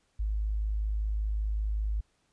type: tone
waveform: sine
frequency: 52.6 Hz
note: G#1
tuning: 23 cents sharp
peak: -27 dBFS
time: 0.19-2.01 s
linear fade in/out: 10 ms
effects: pink hiss -72 dBFS RMS until 2.32 s + resampled to 22050 Hz